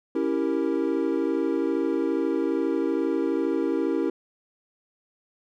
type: chord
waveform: triangle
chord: C# diminished seventh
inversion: none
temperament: equal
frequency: 277.2 / 329.6 / 392 / 466.2 Hz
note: C#4 / E4 / G4 / Bb4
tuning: 0 / 0 / 0 / 0 cents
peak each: -26 / -24 / -27 / -28 dBFS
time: 0.15-4.1 s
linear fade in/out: 5 ms
effects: none